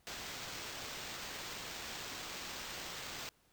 white noise with sample-and-hold, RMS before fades -45 dBFS, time 0.07-3.29 s, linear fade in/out 0 ms, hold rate 11025 Hz, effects pink hiss -71 dBFS RMS until 3.52 s

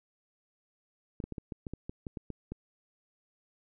clicks, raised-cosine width 3 ms, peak -25 dBFS, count 12, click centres 1.202 / 1.24 / 1.323 / 1.382 / 1.522 / 1.668 / 1.736 / 1.895 / 2.068 / 2.172 / 2.303 / 2.52 s, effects none

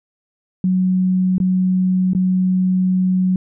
sine tone with dropouts, 185 Hz, F#3, in tune, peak -13 dBFS, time 0.64-3.36 s, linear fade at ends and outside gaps 2 ms, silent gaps 1.382-1.401 / 2.134-2.149 s, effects none

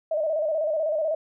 sine tone with vibrato, 622.3 Hz, D#5, in tune, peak -22 dBFS, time 0.11-1.15 s, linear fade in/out 5 ms, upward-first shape square, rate 16 Hz, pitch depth 66 cents each way, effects none

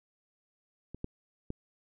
clicks, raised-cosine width 3 ms, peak -29 / -22 / -23 dBFS, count 3, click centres 0.946 / 1.044 / 1.504 s, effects none

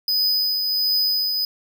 square tone with tremolo, 4997 Hz, D#8, 7 cents sharp, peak -17 dBFS, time 0.08-1.45 s, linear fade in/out 2 ms, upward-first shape triangle, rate 1.4 Hz, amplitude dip 40%, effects none

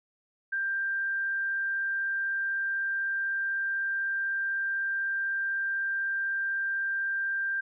sine tone, 1584 Hz, G6, 18 cents sharp, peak -27 dBFS, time 0.52-7.61 s, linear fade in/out 10 ms, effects none

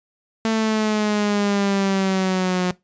sawtooth exponential sweep, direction down, 223.7 to 180 Hz, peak -14 dBFS, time 0.45-2.71 s, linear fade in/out 0 ms, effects noise-tail reverb RT60 0.2 s tail -21 dB re dry + resampled to 16000 Hz

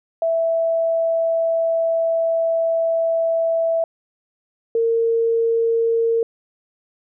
sine tone pair in turn, 659.3 / 458.3 Hz, E5 / A#4, 0 / -29 cents, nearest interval tritone, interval 629 cents, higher first, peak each -16 / -15 dBFS, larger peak second, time 0.22-3.84 / 4.75-6.23 s, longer first, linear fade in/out 2 ms, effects none

